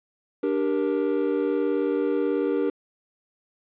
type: chord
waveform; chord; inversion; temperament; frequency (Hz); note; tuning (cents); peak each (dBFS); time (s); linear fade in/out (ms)
triangle; G minor; second; just; 294 / 392 / 470.4; D4 / G4 / Bb4; +2 / 0 / +16; -24; 0.43-2.7; 5
effects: resampled to 8000 Hz + 9-bit